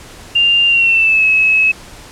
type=tone with pitch glide; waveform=sine; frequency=2794 to 2577 Hz; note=F7 to E7; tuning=0 to -40 cents; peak=-8 dBFS; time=0.35-1.72 s; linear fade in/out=10 ms; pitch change=-140 cents; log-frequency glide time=0.67-1.25 s; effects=pink hiss -36 dBFS RMS until 2.11 s + low-pass 10000 Hz 12 dB/octave